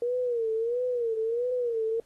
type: tone with vibrato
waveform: sine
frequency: 470.9 Hz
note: A#4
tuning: 18 cents sharp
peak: -25 dBFS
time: 0.02-2 s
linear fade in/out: 2 ms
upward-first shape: sine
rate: 1.5 Hz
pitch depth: 110 cents each way
effects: pink hiss -66 dBFS RMS until 2.05 s + AAC 32 kbps